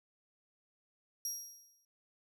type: tone with exponential decay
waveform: 30% pulse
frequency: 5650 Hz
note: F8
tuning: 19 cents sharp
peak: -30 dBFS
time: 1.25-1.85 s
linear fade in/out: 2 ms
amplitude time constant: 130 ms
effects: none